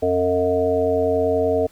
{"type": "harmonic tone", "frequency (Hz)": 90.5, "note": "F#2", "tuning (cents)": -38, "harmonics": [1, 3, 5, 7, 8], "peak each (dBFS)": [-29, -26, -19, -21, -29], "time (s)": [0.02, 1.67], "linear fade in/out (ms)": 10, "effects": ["pink hiss -53 dBFS RMS until 1.71 s"]}